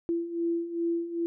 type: beating tone pair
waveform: sine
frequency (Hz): 336.1 / 338.6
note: E4 / E4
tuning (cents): +34 / +46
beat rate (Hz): 2.5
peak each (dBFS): -33 / -28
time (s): 0.09-1.26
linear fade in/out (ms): 0
effects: none